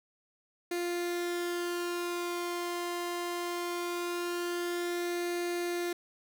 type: tone with flanger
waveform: sawtooth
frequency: 349.3 Hz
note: F4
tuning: in tune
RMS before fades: -34 dBFS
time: 0.71-5.93 s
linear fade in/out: 5 ms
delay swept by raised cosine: 0.47 to 0.99 ms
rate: 0.21 Hz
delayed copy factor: +0.5
effects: none